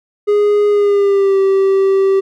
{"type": "tone with pitch glide", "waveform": "triangle", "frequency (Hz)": [413.6, 388.1], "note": ["G#4", "G4"], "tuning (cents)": [-7, -17], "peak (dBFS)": -7, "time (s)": [0.27, 2.21], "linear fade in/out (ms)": 20, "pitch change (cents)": -110, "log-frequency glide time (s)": [0.69, 1.39], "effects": []}